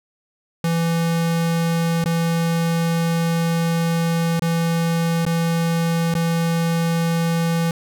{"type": "tone with dropouts", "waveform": "square", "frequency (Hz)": 166.8, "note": "E3", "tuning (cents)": 21, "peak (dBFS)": -18, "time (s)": [0.64, 7.71], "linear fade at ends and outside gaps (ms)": 2, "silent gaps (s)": [[2.041, 2.058], [4.395, 4.42], [5.252, 5.264], [6.141, 6.151]], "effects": []}